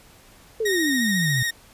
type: exponential sweep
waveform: sine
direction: down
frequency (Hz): 460 to 120.3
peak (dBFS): -21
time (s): 0.6-1.43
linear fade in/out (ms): 5
type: tone with vibrato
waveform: sawtooth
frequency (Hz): 1864.7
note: A#6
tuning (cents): 0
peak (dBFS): -19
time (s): 0.65-1.51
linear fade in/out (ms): 10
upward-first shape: sine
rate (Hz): 14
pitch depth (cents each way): 29
effects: pink hiss -51 dBFS RMS until 1.73 s + resampled to 32000 Hz